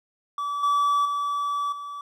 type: tone with level steps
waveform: triangle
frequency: 1151 Hz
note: D6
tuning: 35 cents flat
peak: -24 / -17 / -22 / -31 dBFS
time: 0.38-2.01 s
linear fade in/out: 2 ms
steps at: 0.63 / 1.05 / 1.72 s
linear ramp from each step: 5 ms
effects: none